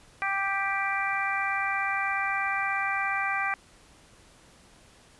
harmonic tone, 392.7 Hz, G4, 3 cents sharp, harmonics 2 / 3 / 4 / 5 / 6, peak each -32 / -32 / -32 / -32 / -32 dBFS, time 0.22-3.54 s, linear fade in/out 0 ms, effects pink hiss -56 dBFS RMS until 5.19 s + resampled to 24000 Hz

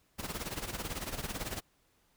pink noise with tremolo, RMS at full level -36 dBFS, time 0.18-1.61 s, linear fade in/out 20 ms, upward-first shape sine, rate 18 Hz, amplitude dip 75%, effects pink hiss -71 dBFS RMS until 2.16 s

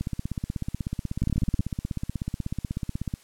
two click trains, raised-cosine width 5 ms, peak -16 / -12 dBFS, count 52 / 8, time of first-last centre 0.01-3.139 / 1.22-1.594 s, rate 16.3 / 18.7 Hz, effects white hiss -56 dBFS RMS until 3.23 s + low-pass 11000 Hz 12 dB/octave

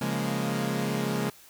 sawtooth chord, Bb minor seventh, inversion first, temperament equal, 138.59 / 174.61 / 207.7 / 233.1 Hz, Db3 / F3 / Ab3 / Bb3, 0 / 0 / 0 / 0 cents, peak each -28 / -30 / -27 / -29 dBFS, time 0.01-1.3 s, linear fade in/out 5 ms, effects white hiss -53 dBFS RMS until 1.49 s

